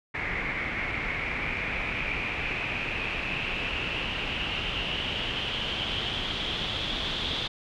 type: noise with low-pass filter sweep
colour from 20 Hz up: pink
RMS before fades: -31 dBFS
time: 0.14-7.48 s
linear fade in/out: 10 ms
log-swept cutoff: 2100 to 3500 Hz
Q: 7
effects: none